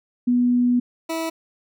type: tone pair in turn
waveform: sine / 20% pulse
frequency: 245 / 325.9 Hz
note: B3 / E4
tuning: -14 / -20 cents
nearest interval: perfect fourth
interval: 494 cents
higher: second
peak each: -15 / -19 dBFS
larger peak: first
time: 0.27-0.8 / 1.09-1.3 s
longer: first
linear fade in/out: 10 ms
effects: none